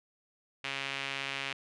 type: tone with band-pass filter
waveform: sawtooth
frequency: 137.2 Hz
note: C#3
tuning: 17 cents flat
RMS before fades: -37 dBFS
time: 0.64-1.53 s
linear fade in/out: 5 ms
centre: 2600 Hz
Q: 2.1
effects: resampled to 24000 Hz

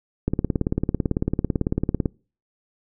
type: click train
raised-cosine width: 3 ms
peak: -8 dBFS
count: 33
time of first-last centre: 0.28-2.058 s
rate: 18 Hz
effects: noise-tail reverb RT60 0.4 s tail -26 dB re dry

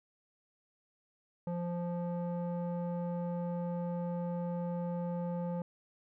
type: tone with low-pass filter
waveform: square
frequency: 174.1 Hz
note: F3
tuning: 5 cents flat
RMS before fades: -36 dBFS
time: 1.47-5.62 s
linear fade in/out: 2 ms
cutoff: 720 Hz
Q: 2.1
effects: none

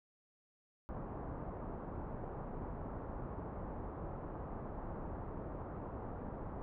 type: low-pass noise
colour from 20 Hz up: pink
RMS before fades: -44 dBFS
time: 0.89-6.62 s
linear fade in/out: 0 ms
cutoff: 1100 Hz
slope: 24 dB/octave
effects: none

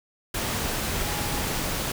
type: tone in noise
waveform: sine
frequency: 830.6 Hz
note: G#5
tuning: in tune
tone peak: -37 dBFS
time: 1.03-1.42 s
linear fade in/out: 5 ms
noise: pink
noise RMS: -28 dBFS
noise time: 0.34-1.92 s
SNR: -12 dB
effects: none

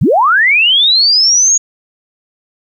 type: linear sweep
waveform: sine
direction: up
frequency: 81.2 to 6750 Hz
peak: -6 dBFS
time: 0.01-1.58 s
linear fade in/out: 10 ms
effects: 8-bit

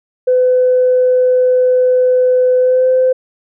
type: tone with pitch glide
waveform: sine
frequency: 505 to 514.1 Hz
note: B4 to C5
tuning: +39 to -31 cents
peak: -7 dBFS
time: 0.27-3.13 s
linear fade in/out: 10 ms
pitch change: +30 cents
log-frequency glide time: 2.59-2.88 s
effects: tanh soft clip ceiling -3 dBFS

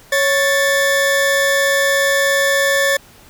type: tone pair together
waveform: 40% pulse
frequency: 554.4 / 1760.1 Hz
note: C#5 / A6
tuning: 0 / 0 cents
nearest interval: octave + minor sixth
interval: 2000 cents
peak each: -15 dBFS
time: 0.12-2.97 s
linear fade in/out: 5 ms
effects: pink hiss -45 dBFS RMS until 3.29 s

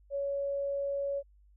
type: tone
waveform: sine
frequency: 560 Hz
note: C#5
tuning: 18 cents sharp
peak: -30 dBFS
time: 0.1-1.23 s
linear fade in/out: 50 ms
effects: added 50 Hz sine -58 dBFS peak until 1.56 s

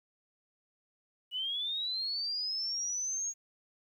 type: linear sweep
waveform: sine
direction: up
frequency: 2913 to 6645 Hz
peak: -32 dBFS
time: 1.31-3.34 s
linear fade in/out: 50 ms
effects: 11-bit

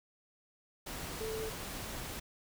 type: tone in noise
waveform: sine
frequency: 440 Hz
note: A4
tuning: in tune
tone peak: -37 dBFS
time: 1.2-1.5 s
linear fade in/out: 10 ms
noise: pink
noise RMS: -42 dBFS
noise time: 0.86-2.2 s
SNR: +2 dB
effects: none

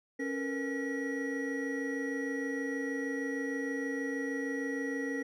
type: tone cluster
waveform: triangle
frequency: 275.3 / 456.4 / 482.8 / 1921 Hz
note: C#4 / A#4 / B4 / B6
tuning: -12 / -37 / -39 / -48 cents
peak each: -33 / -38 / -39 / -37 dBFS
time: 0.19-5.23 s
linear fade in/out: 10 ms
effects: none

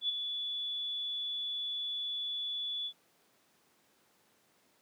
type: tone with ADSR envelope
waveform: sine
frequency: 3438 Hz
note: A7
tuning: 41 cents flat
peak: -27 dBFS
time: 0.01-2.93 s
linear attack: 79 ms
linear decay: 16 ms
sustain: -7 dB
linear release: 70 ms
effects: pink hiss -69 dBFS RMS until 4.81 s + high-pass 200 Hz 12 dB/octave

